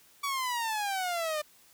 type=exponential sweep; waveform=sawtooth; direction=down; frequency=1145 to 595 Hz; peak=-26 dBFS; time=0.23-1.42 s; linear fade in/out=10 ms; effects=white hiss -60 dBFS RMS until 1.73 s